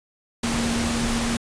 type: tone in noise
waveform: sine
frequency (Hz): 233.1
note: A#3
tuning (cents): 0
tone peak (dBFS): -24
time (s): 0.43-1.37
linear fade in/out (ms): 5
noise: pink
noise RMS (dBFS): -26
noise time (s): 0.43-1.37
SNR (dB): -1
effects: resampled to 22050 Hz